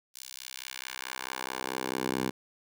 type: tone with high-pass filter sweep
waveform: 10% pulse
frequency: 64.6 Hz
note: C2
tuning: 21 cents flat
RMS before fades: -36 dBFS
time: 0.14-2.31 s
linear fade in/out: 20 ms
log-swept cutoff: 5600 to 210 Hz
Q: 0.86
effects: none